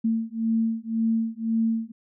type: beating tone pair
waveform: sine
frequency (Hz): 224.6 / 226.5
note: A3 / A#3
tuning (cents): +36 / -50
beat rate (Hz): 1.9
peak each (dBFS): -25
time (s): 0.04-1.92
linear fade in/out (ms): 10
effects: none